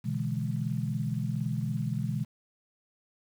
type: chord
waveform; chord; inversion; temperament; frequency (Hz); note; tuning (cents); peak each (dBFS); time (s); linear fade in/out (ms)
sine; E dominant seventh; second; equal with one note detuned; 123.47 / 147.34 / 164.81 / 207.7; B2 / D3 / E3 / G#3; 0 / +6 / 0 / 0; -32 / -34 / -35 / -35; 0.04-2.25; 20
effects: 9-bit